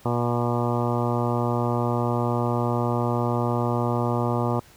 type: harmonic tone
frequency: 120 Hz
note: B2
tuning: 49 cents flat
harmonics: 1 / 2 / 3 / 4 / 5 / 6 / 7 / 8 / 9 / 10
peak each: -25 / -28 / -30 / -31 / -32 / -33 / -33 / -34 / -35 / -35 dBFS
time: 0.05-4.6 s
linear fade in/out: 5 ms
effects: pink hiss -52 dBFS RMS until 4.76 s